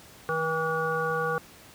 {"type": "harmonic tone with a mistuned harmonic", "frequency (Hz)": 160.7, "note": "E3", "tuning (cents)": -44, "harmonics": [1, 3, 5, 7, 9], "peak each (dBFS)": [-35, -29, -35, -31, -31], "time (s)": [0.29, 1.38], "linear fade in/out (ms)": 0, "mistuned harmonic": 7, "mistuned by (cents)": 32, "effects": ["pink hiss -50 dBFS RMS until 1.74 s", "high-pass 80 Hz 12 dB/octave"]}